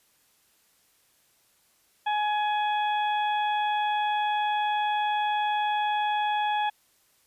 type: harmonic tone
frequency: 840 Hz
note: G#5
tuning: 19 cents sharp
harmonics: 1 / 2 / 3 / 4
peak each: -24 / -34 / -38 / -37 dBFS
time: 2.06-6.7 s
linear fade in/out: 10 ms
effects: white hiss -65 dBFS RMS until 7.26 s + resampled to 32000 Hz